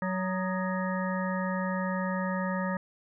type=harmonic tone with a mistuned harmonic; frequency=186.6 Hz; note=F#3; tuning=15 cents sharp; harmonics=1 / 3 / 5 / 7 / 9 / 10; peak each=-30 / -35 / -37 / -38 / -40 / -40 dBFS; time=0.02-2.77 s; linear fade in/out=2 ms; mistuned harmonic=7; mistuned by=-87 cents; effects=none